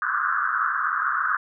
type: band-pass noise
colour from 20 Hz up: white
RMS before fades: -24 dBFS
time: 0.02-1.37 s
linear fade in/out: 2 ms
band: 1100 to 1600 Hz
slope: 96 dB/octave
effects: none